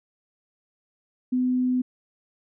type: tone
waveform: sine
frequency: 252.4 Hz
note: B3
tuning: 38 cents sharp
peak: -20 dBFS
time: 1.32-1.82 s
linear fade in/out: 10 ms
effects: none